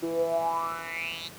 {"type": "tone with band-pass filter sweep", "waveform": "10% pulse", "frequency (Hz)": 165.6, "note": "E3", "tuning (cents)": 8, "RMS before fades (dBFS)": -30, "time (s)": [0.02, 1.29], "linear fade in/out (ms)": 20, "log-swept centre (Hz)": [350, 4000], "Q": 8.7, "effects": ["pink hiss -46 dBFS RMS until 1.38 s", "high-pass 100 Hz 12 dB/octave"]}